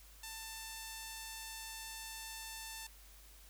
5% pulse tone, 890 Hz, A5, 20 cents sharp, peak -33 dBFS, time 0.23-2.87 s, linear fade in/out 5 ms, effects added 50 Hz sine -58 dBFS peak until 3.49 s + white hiss -61 dBFS RMS until 3.49 s

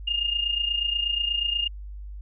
sine tone with amplitude modulation, 2828 Hz, F7, 21 cents sharp, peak -20 dBFS, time 0.07-1.68 s, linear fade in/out 10 ms, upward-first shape sine, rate 28.3 Hz, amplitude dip 70%, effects added 50 Hz sine -35 dBFS peak until 2.21 s

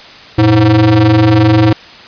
square ring-modulated tone, 103.83 Hz, G#2, in tune, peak -3 dBFS, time 0.38-1.73 s, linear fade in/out 5 ms, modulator 219 Hz, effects white hiss -34 dBFS RMS until 2.07 s + resampled to 11025 Hz

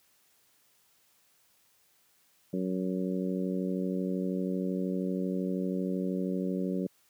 harmonic tone, 92.8 Hz, F#2, 6 cents sharp, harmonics 2 / 3 / 4 / 5 / 6, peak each -31 / -35 / -37 / -39 / -41 dBFS, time 2.53-6.87 s, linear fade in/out 5 ms, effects white hiss -67 dBFS RMS until 7.09 s + high-pass 60 Hz 12 dB/octave

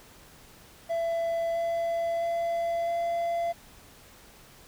triangle tone with pitch steps, 669 / 673.3 / 677.6 / 681.9 Hz, E5 / E5 / E5 / F5, +25 / +36 / +48 / -42 cents, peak -24 dBFS, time 0.89-3.53 s, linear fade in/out 20 ms, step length 660 ms, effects pink hiss -53 dBFS RMS until 4.67 s

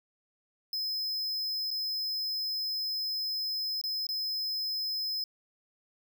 square tone with dropouts, 5100 Hz, D#8, 42 cents sharp, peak -31 dBFS, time 0.73-5.24 s, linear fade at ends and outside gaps 2 ms, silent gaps 1.706-1.712 / 3.814-3.838 / 4.068-4.089 s, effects none

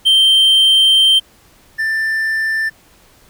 triangle tone pair in turn, 3135 / 1776.5 Hz, G7 / A6, -1 / +16 cents, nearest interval minor seventh, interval 983 cents, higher first, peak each -6 / -13 dBFS, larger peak first, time 0.05-1.2 / 1.78-2.7 s, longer first, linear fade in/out 20 ms, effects pink hiss -49 dBFS RMS until 3.29 s

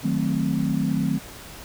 sine chord, D# diminished seventh, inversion none, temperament equal, 155.56 / 185 / 220 / 261.6 Hz, D#3 / F#3 / A3 / C4, 0 / 0 / 0 / 0 cents, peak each -26 dBFS, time 0.03-1.19 s, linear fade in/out 20 ms, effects pink hiss -41 dBFS RMS until 1.64 s

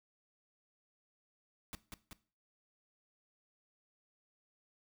pink noise with echo, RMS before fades -44 dBFS, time 1.73-1.75 s, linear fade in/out 0 ms, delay 190 ms, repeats 2, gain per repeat -3 dB, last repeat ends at 2.13 s, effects noise-tail reverb RT60 0.4 s tail -18 dB re dry

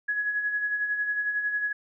sine tone with tremolo, 1679 Hz, G#6, 18 cents sharp, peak -23 dBFS, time 0.08-1.73 s, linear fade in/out 10 ms, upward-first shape sine, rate 11 Hz, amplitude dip 50%, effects none

